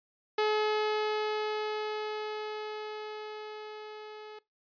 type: tone with level ramp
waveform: sawtooth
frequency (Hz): 426.9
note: G#4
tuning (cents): +48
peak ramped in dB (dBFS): -21 to -40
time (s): 0.38-4.39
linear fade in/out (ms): 5
effects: noise-tail reverb RT60 0.2 s tail -22 dB re dry + resampled to 11025 Hz